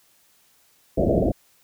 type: low-pass noise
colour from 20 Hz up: white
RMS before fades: -20 dBFS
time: 0.97-1.32 s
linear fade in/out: 10 ms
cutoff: 670 Hz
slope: 96 dB/octave
effects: white hiss -60 dBFS RMS until 1.63 s